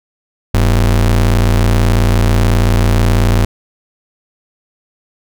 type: ring-modulated tone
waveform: square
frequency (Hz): 72.1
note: D2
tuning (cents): -31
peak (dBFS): -6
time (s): 0.54-3.45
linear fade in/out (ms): 5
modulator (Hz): 29.2
effects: none